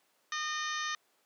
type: harmonic tone with a mistuned harmonic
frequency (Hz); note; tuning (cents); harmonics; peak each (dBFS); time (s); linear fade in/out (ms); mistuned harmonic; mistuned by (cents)
611; D#5; -32; 2 / 3 / 4 / 5 / 6 / 7 / 8 / 9 / 10; -37 / -37 / -46 / -45 / -42 / -48 / -51 / -49 / -43; 0.32-0.95; 2; 8; +17
effects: pink hiss -71 dBFS RMS until 1.25 s + high-pass 400 Hz 12 dB/octave